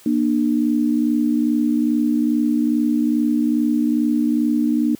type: tone pair together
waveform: sine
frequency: 237.2 / 299.6 Hz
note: A#3 / D4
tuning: +30 / +35 cents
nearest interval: major third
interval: 405 cents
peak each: -18 dBFS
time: 0.06-4.95 s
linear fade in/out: 2 ms
effects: white hiss -48 dBFS RMS until 4.99 s + high-pass 80 Hz 12 dB/octave